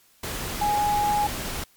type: tone in noise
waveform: sine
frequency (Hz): 830.6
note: G#5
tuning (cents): 0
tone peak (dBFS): -20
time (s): 0.61-1.27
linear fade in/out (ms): 5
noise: pink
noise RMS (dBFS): -31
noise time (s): 0.23-1.64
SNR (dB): +8
effects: white hiss -59 dBFS RMS until 1.76 s + MP3 96 kbps